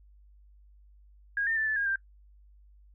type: tone with pitch steps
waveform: sine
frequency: 1635 / 1810 / 1762 / 1743 / 1628 / 1580 Hz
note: G#6 / A6 / A6 / A6 / G#6 / G6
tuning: -28 / +48 / +2 / -17 / -35 / +13 cents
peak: -26 dBFS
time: 1.37-1.958 s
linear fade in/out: 2 ms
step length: 98 ms
effects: noise-tail reverb RT60 0.1 s tail -20 dB re dry + added 50 Hz sine -54 dBFS peak until 2.94 s